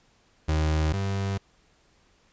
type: tone pair in turn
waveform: 35% pulse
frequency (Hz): 77.78 / 98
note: D#2 / G2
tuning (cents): 0 / 0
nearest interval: major third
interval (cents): 400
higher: second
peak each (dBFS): -20 / -24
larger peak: first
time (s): 0.48-0.93 / 0.93-1.38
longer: neither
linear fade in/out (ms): 10
effects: pink hiss -63 dBFS RMS until 2.32 s + resampled to 16000 Hz